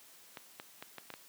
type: clicks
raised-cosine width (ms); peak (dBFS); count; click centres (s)
0.3; -27; 6; 0.372 / 0.599 / 0.825 / 0.983 / 1.103 / 1.139
effects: white hiss -58 dBFS RMS until 1.28 s + high-pass 150 Hz 12 dB/octave